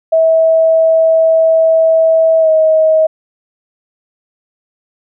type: tone with pitch glide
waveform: sine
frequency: 648 to 633.2 Hz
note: E5 to D#5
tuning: -30 to +30 cents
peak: -6 dBFS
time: 0.12-3.07 s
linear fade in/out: 10 ms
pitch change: -40 cents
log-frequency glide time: 2.4-2.49 s
effects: none